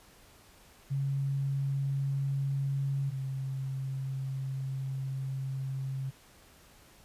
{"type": "tone pair in turn", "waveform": "sine", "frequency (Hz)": [137.8, 134.03], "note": ["C#3", "C3"], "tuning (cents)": [-10, 42], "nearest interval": "unison", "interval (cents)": 48, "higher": "first", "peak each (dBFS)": [-28, -32], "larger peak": "first", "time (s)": [[0.9, 3.11], [3.11, 6.11]], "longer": "second", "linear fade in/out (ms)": 20, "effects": ["pink hiss -58 dBFS RMS until 7.04 s", "resampled to 32000 Hz"]}